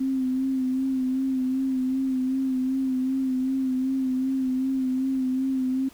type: tone with vibrato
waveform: sine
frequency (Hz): 261.6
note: C4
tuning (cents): 0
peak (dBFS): -22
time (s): 0-5.89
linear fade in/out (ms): 10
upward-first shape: sine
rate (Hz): 2.6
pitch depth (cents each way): 34
effects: pink hiss -52 dBFS RMS until 5.93 s